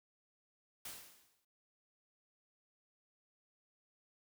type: noise with exponential decay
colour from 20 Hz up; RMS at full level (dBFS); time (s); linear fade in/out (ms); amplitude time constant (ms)
white; -44; 0.85-1.45; 5; 130
effects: none